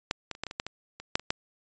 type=clicks; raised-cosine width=0.2 ms; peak=-9 / -17 / -29 / -14 / -19 / -21 / -12 / -18 / -24 / -6 / -25 / -9 dBFS; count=12; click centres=0.111 / 0.313 / 0.351 / 0.436 / 0.467 / 0.511 / 0.599 / 0.666 / 1 / 1.155 / 1.196 / 1.305 s; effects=resampled to 16000 Hz